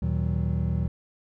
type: tone cluster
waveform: triangle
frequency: 76.4 / 117.2 / 158 / 186.8 Hz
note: D#2 / A#2 / D#3 / F#3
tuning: -31 / +10 / +27 / +17 cents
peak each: -25 / -27 / -28 / -29 dBFS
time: 0.02-0.88 s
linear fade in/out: 5 ms
effects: none